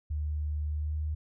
sine tone with pitch glide, 75.2 to 76.47 Hz, D2 to D#2, +42 to -29 cents, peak -29 dBFS, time 0.1-1.15 s, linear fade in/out 10 ms, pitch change +29 cents, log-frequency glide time 0.78-0.95 s, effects none

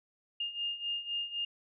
sine beating tone pair, 2822 / 2825.9 Hz, F7 / F7, +17 / +20 cents, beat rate 3.9 Hz, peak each -39 / -35 dBFS, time 0.4-1.45 s, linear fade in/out 5 ms, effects none

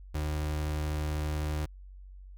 35% pulse tone, 76 Hz, D#2, 40 cents flat, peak -28 dBFS, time 0.14-1.66 s, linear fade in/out 10 ms, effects added 47 Hz sine -45 dBFS peak until 2.37 s

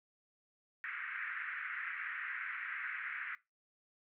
pink band-pass noise, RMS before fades -42 dBFS, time 0.84-3.35 s, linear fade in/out 0 ms, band 1400 to 2200 Hz, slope 48 dB/octave, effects noise-tail reverb RT60 0.2 s tail -18 dB re dry

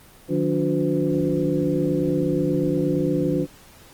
sine tone cluster, 151.5 / 179.7 / 288.7 / 358.3 / 507 Hz, D#3 / F3 / D4 / F4 / B4, -46 / +50 / -30 / +44 / +45 cents, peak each -26 / -27 / -23 / -25 / -27 dBFS, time 0.28-3.47 s, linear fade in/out 50 ms, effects pink hiss -49 dBFS RMS until 3.93 s + Opus 24 kbps

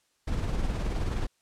brown noise with tremolo, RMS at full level -27 dBFS, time 0.27-1.27 s, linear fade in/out 10 ms, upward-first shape sine, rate 19 Hz, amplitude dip 40%, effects white hiss -71 dBFS RMS until 1.41 s + low-pass 9000 Hz 12 dB/octave

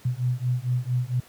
sine beating tone pair, 122.5 / 126.9 Hz, B2 / B2, -14 / +47 cents, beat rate 4.4 Hz, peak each -25 dBFS, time 0.05-1.2 s, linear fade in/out 5 ms, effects pink hiss -52 dBFS RMS until 1.28 s + high-pass 80 Hz 12 dB/octave

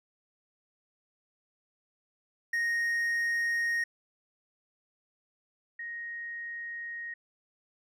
triangle / sine tone pair in turn, 1864.7 / 1871.7 Hz, A#6 / A#6, 0 / +7 cents, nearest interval unison, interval 7 cents, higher second, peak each -25 / -36 dBFS, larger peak first, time 2.53-3.84 / 5.79-7.14 s, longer second, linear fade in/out 5 ms, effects none

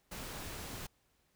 pink noise, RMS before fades -44 dBFS, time 0.11-0.87 s, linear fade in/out 10 ms, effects pink hiss -74 dBFS RMS until 1.35 s

